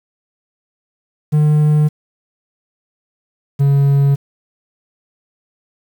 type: tone pair in turn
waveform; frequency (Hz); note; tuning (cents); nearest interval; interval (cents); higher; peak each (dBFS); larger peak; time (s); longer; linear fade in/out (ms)
triangle; 151 / 139.91; D3 / C#3; +48 / +16; minor second; 132; first; -7; neither; 1.32-1.89 / 3.59-4.16; neither; 20
effects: 7-bit